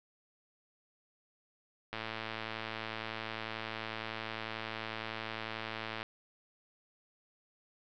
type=click train; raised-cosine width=0.3 ms; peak=-22 dBFS; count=456; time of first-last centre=1.93-6.029 s; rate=111 Hz; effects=low-pass 5000 Hz 12 dB/octave